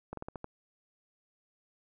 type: slowing click train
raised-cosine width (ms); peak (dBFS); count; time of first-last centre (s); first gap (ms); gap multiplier
1; -25; 6; 0.13-0.444; 43; 1.19
effects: none